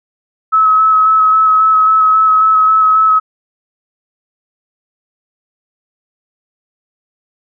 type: tone with vibrato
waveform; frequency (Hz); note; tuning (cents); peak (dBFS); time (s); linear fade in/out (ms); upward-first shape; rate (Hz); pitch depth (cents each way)
sine; 1289; E6; -39; -6; 0.52-3.2; 20; square; 3.7; 13
effects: none